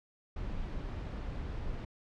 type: noise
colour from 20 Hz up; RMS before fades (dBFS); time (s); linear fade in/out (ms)
brown; -38; 0.36-1.85; 5
effects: low-pass 4000 Hz 12 dB/octave